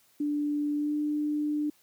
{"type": "tone with pitch glide", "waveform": "sine", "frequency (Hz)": [293.7, 298], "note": ["D4", "D4"], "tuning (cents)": [0, 25], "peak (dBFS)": -26, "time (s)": [0.2, 1.7], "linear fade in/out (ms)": 5, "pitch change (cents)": 25, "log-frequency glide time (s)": [0.76, 0.94], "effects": ["white hiss -64 dBFS RMS until 1.82 s", "high-pass 60 Hz 12 dB/octave"]}